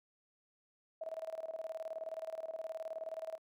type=tone with tremolo; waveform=sine; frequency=645 Hz; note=E5; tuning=38 cents flat; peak=-37 dBFS; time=1.01-3.38 s; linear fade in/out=5 ms; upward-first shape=square; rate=19 Hz; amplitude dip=80%; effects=high-pass 400 Hz 12 dB/octave